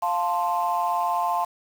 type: chord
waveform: sine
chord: F major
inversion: none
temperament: equal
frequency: 698.5 / 880 / 1046.5 Hz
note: F5 / A5 / C6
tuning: 0 / 0 / 0 cents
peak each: -25 dBFS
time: 0.02-1.45 s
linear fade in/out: 10 ms
effects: tanh soft clip ceiling -14 dBFS + 7-bit